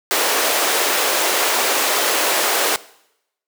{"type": "high-pass noise", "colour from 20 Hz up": "pink", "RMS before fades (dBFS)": -18, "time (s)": [0.11, 2.76], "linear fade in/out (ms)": 0, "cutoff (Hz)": 390, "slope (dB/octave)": 24, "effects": ["noise-tail reverb RT60 0.8 s tail -20 dB re dry"]}